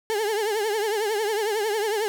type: tone with vibrato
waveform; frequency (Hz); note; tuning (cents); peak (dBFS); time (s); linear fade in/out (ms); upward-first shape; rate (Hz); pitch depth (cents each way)
35% pulse; 425.8; G#4; +43; -21; 0.1-2.08; 0; triangle; 11; 130
effects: none